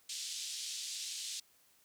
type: band-pass noise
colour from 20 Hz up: pink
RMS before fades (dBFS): -42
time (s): 0.09-1.4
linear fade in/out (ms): 5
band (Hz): 3400 to 8400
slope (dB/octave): 24
effects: white hiss -68 dBFS RMS until 1.84 s